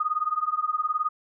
sine tone with tremolo, 1239 Hz, D#6, 8 cents flat, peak -19 dBFS, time 0-1.09 s, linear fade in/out 5 ms, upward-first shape triangle, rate 19 Hz, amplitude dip 100%, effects none

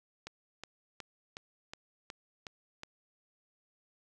click train, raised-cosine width 0.2 ms, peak -25 dBFS, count 8, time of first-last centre 0.27-2.834 s, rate 2.73 Hz, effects none

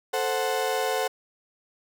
35% pulse chord, F# diminished, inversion first, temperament equal, 440 / 523.3 / 740 Hz, A4 / C5 / F#5, 0 / 0 / 0 cents, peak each -27 dBFS, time 0.13-1.08 s, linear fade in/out 10 ms, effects none

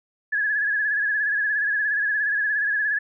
sine tone with vibrato, 1685 Hz, G#6, 25 cents sharp, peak -20 dBFS, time 0.32-2.99 s, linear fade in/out 10 ms, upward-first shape sine, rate 17 Hz, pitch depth 59 cents each way, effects none

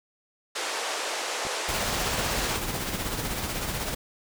pink band-pass noise, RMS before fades -31 dBFS, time 0.55-2.57 s, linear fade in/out 10 ms, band 440 to 8700 Hz, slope 24 dB/octave
clicks, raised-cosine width 1 ms, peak -20 dBFS, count 2, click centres 1.452 / 1.468 s
pink noise with tremolo, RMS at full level -29 dBFS, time 1.68-3.95 s, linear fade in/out 10 ms, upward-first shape sine, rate 16 Hz, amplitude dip 40%
effects none

